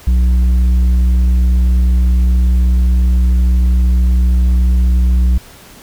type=tone with tanh clipping; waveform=sine; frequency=61.7 Hz; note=B1; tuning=1 cent flat; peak=-9 dBFS; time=0.07-5.38 s; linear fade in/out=5 ms; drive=6 dB; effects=pink hiss -39 dBFS RMS until 5.82 s